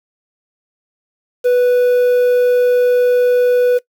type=tone with quantisation; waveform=triangle; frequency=493.9 Hz; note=B4; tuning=in tune; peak=-7 dBFS; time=1.44-3.79 s; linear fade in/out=20 ms; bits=6; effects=noise-tail reverb RT60 0.1 s tail -20 dB re dry